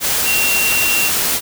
sine tone in noise, 2745 Hz, F7, 31 cents flat, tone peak -16 dBFS, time 0.24-1.11 s, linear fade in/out 50 ms, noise white, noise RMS -17 dBFS, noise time 0-1.41 s, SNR -2 dB, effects none

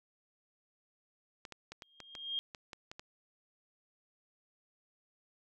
clicks, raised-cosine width 0.2 ms, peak -28 dBFS, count 10, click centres 1.452 / 1.523 / 1.72 / 1.822 / 2.003 / 2.152 / 2.548 / 2.732 / 2.915 / 2.995 s
sine tone with exponential growth, 3224 Hz, G7, 48 cents sharp, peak -31 dBFS, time 1.83-2.39 s, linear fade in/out 0 ms, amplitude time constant 120 ms
effects none

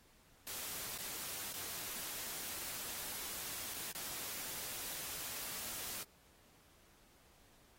white noise with dropouts, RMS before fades -44 dBFS, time 0.47-6.03 s, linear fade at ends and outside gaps 1 ms, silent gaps 0.976-0.986 / 1.527-1.539 / 3.739-3.743 / 3.917-3.949 s, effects pink hiss -67 dBFS RMS until 7.78 s + AAC 48 kbps

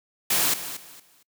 white noise with echo, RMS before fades -22 dBFS, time 0.3-0.54 s, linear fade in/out 5 ms, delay 230 ms, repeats 3, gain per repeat -12 dB, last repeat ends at 1.23 s, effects noise-tail reverb RT60 0.1 s tail -25 dB re dry + high-pass 100 Hz 12 dB/octave

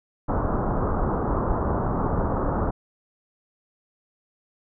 pink low-pass noise, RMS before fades -24 dBFS, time 0.28-2.71 s, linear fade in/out 10 ms, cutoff 1300 Hz, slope 48 dB/octave, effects none

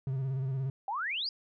triangle tone with vibrato, 133 Hz, C3, 29 cents sharp, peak -28 dBFS, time 0.07-0.7 s, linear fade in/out 2 ms, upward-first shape square, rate 17 Hz, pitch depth 43 cents each way
sine exponential sweep, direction up, 749 to 5100 Hz, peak -31 dBFS, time 0.88-1.29 s, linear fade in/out 2 ms
effects none

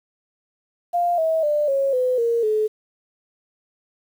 sine tone with pitch steps, 698.5 / 644.2 / 594.2 / 548 / 505.5 / 466.2 / 430 Hz, F5 / E5 / D5 / C#5 / B4 / A#4 / A4, 0 / -40 / +20 / -20 / +40 / 0 / -40 cents, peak -17 dBFS, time 0.93-2.68 s, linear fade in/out 20 ms, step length 250 ms, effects 8-bit

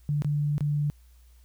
sine tone with dropouts, 146.83 Hz, D3, in tune, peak -23 dBFS, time 0.09-0.9 s, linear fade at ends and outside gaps 0 ms, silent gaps 0.221-0.246 / 0.581-0.607 s, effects added 60 Hz sine -52 dBFS peak until 1.44 s + white hiss -66 dBFS RMS until 1.44 s

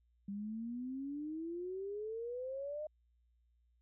sine exponential sweep, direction up, 196.6 to 619 Hz, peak -39 dBFS, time 0.28-2.87 s, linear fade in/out 5 ms, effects added 59 Hz sine -70 dBFS peak until 3.81 s

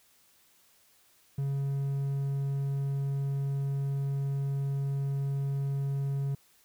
triangle tone with hard clipping, 138.59 Hz, C#3, in tune, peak -29 dBFS, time 1.38-6.35 s, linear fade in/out 5 ms, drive 6 dB, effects white hiss -64 dBFS RMS until 6.64 s

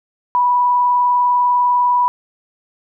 sine tone with vibrato, 980 Hz, B5, 14 cents flat, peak -11 dBFS, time 0.35-2.08 s, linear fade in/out 0 ms, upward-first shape sine, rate 20 Hz, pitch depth 20 cents each way, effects none

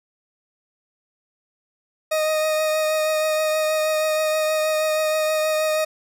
40% pulse tone with vibrato, 622 Hz, D#5, 1 cent flat, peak -18 dBFS, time 2.11-5.85 s, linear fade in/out 10 ms, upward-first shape triangle, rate 6.3 Hz, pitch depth 17 cents each way, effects none

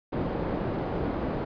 white low-pass noise, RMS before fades -30 dBFS, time 0.12-1.45 s, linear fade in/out 10 ms, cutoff 500 Hz, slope 12 dB/octave, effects resampled to 11025 Hz

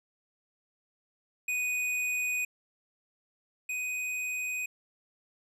square tone pair in turn, 2485 / 2498 Hz, D#7 / D#7, -3 / +6 cents, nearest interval unison, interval 9 cents, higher second, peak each -29 / -32 dBFS, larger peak first, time 1.48-2.45 / 3.69-4.66 s, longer neither, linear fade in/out 5 ms, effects low-pass 12000 Hz 12 dB/octave

